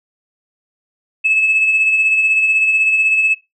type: tone with tremolo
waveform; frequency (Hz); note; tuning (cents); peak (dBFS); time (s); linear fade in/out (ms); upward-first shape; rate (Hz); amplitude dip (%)
sine; 2600; E7; -24; -8; 1.24-3.35; 20; sine; 16; 45
effects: noise-tail reverb RT60 0.2 s tail -17 dB re dry + tanh soft clip ceiling -6 dBFS